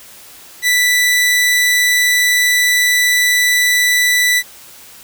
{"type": "tone", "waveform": "sawtooth", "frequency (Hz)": 1975.5, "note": "B6", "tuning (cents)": 0, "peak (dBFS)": -7, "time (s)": [0.62, 4.43], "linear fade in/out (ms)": 50, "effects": ["white hiss -39 dBFS RMS until 5.03 s"]}